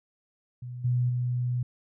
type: tone with level steps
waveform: sine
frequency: 123.47 Hz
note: B2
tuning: in tune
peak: -35 / -22 / -25 dBFS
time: 0.62-1.63 s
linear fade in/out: 5 ms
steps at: 0.84 / 1.09 s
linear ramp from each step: 10 ms
effects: none